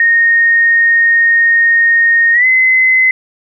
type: tone with pitch glide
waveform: sine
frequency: 1852 to 2043 Hz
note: A#6 to C7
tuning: -12 to -42 cents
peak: -6 dBFS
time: 0-3.11 s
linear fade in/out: 2 ms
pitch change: +170 cents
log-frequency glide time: 2.33-2.46 s
effects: none